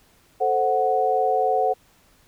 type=chord; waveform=sine; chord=F# diminished; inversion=first; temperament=equal; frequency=440 / 523.3 / 740 Hz; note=A4 / C5 / F#5; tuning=0 / 0 / 0 cents; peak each=-24 / -24 / -20 dBFS; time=0.4-1.74 s; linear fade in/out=20 ms; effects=pink hiss -58 dBFS RMS until 2.27 s